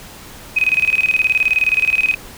sine tone with tremolo, 2520 Hz, D#7, 21 cents sharp, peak -10 dBFS, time 0.56-2.15 s, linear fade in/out 10 ms, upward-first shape square, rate 19 Hz, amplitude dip 80%, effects pink hiss -37 dBFS RMS until 2.37 s

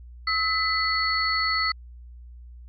sine tone cluster, 1294 / 2005 / 4411 Hz, E6 / B6 / C#8, -32 / +26 / -9 cents, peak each -26 dBFS, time 0.27-1.72 s, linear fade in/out 5 ms, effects added 60 Hz sine -41 dBFS peak until 2.68 s

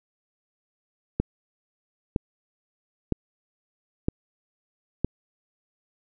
click train, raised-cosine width 3 ms, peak -9 dBFS, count 5, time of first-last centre 1.2-5.046 s, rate 1.04 Hz, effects none

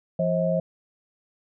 sine tone cluster, 170.9 / 534 / 639 Hz, F3 / C5 / D#5, -37 / +35 / +46 cents, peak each -25 dBFS, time 0.19-0.6 s, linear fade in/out 5 ms, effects none

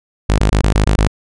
sawtooth tone bursts, 51.91 Hz, G#1, in tune, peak -6 dBFS, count 7, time 0.29-1.074 s, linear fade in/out 5 ms, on 94 ms, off 21 ms, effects resampled to 22050 Hz

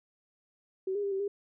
sine tone with pitch steps, 379.8 / 408.9 / 398.8 / 386.5 / 403.7 Hz, F#4 / G#4 / G4 / G4 / G#4, +45 / -27 / +30 / -24 / -49 cents, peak -29 dBFS, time 0.87-1.28 s, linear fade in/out 5 ms, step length 82 ms, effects none

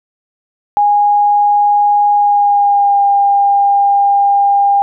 sine tone with pitch glide, 823 to 803.3 Hz, G#5 to G5, -16 to +42 cents, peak -7 dBFS, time 0.77-4.82 s, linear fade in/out 0 ms, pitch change -42 cents, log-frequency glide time 2.13-3.03 s, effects none

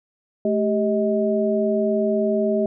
sine tone cluster, 217.3 / 393.8 / 630 Hz, A3 / G4 / D#5, -21 / +8 / +21 cents, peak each -22 dBFS, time 0.45-2.66 s, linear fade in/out 2 ms, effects none

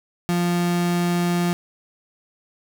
35% pulse tone, 174.6 Hz, F3, in tune, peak -17 dBFS, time 0.29-1.53 s, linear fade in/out 0 ms, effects 9-bit

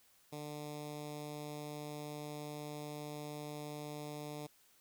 10% pulse tone with notch filter, 148.8 Hz, D3, 23 cents sharp, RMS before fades -45 dBFS, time 0.32-4.47 s, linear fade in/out 10 ms, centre 1600 Hz, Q 0.91, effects white hiss -68 dBFS RMS until 4.8 s

